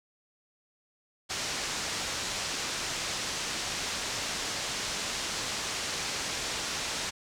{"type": "low-pass noise", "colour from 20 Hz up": "white", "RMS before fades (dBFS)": -34, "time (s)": [1.29, 7.11], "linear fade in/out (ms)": 20, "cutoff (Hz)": 7000, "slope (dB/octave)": 24, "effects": []}